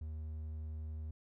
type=tone; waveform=triangle; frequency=77.78 Hz; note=D#2; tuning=in tune; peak=-38 dBFS; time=0.01-1.11 s; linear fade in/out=5 ms; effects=none